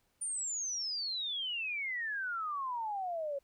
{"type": "exponential sweep", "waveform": "sine", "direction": "down", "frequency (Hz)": [9340, 545], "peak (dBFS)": -34, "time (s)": [0.21, 3.39], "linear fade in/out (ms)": 10, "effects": ["pink hiss -75 dBFS RMS until 3.43 s"]}